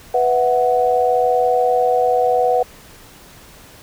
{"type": "chord", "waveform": "sine", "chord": "B suspended fourth", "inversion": "none", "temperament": "equal", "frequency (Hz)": [493.9, 659.3, 740], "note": ["B4", "E5", "F#5"], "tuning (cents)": [0, 0, 0], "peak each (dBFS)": [-16, -22, -16], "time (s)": [0.14, 2.63], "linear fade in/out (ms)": 5, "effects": ["pink hiss -43 dBFS RMS until 3.82 s"]}